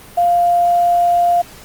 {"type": "tone with quantisation", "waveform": "sine", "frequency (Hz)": 698.5, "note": "F5", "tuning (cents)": 0, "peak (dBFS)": -10, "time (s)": [0.17, 1.42], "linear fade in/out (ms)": 10, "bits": 6, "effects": ["pink hiss -39 dBFS RMS until 1.64 s", "Opus 32 kbps"]}